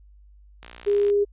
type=click train; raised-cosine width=0.2 ms; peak=-23 dBFS; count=29; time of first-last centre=0.63-1.1 s; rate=59.6 Hz
type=tone; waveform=sine; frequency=407.4 Hz; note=G#4; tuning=33 cents flat; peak=-17 dBFS; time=0.86-1.25 s; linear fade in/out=20 ms
effects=added 50 Hz sine -48 dBFS peak until 1.32 s + resampled to 8000 Hz